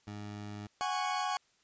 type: tone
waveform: 20% pulse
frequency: 103.83 Hz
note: G#2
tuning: in tune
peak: -36 dBFS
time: 0.07-0.67 s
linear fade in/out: 5 ms
type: chord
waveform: 40% pulse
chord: F# suspended second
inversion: none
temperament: equal with one note detuned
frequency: 740 / 823.4 / 1108.7 Hz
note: F#5 / G#5 / C#6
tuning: 0 / -15 / 0 cents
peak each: -35 dBFS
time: 0.81-1.37 s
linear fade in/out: 0 ms
effects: white hiss -70 dBFS RMS until 1.63 s + resampled to 16000 Hz